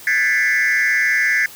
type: tone with frequency modulation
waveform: sine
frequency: 1877 Hz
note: A#6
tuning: 11 cents sharp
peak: -11 dBFS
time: 0.07-1.46 s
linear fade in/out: 2 ms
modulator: 120 Hz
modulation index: 2.3
effects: tanh soft clip ceiling -13 dBFS + white hiss -39 dBFS RMS until 1.55 s